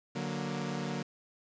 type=chord; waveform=sawtooth; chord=D augmented; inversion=none; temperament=equal with one note detuned; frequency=146.83 / 185 / 234.7 Hz; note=D3 / F#3 / A#3; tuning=0 / 0 / +12 cents; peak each=-34 dBFS; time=0.15-1.03 s; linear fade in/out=10 ms; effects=resampled to 16000 Hz + 9-bit